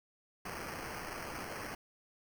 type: noise with sample-and-hold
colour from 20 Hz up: blue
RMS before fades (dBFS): -43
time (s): 0.45-1.75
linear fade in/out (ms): 5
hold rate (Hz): 3675
effects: none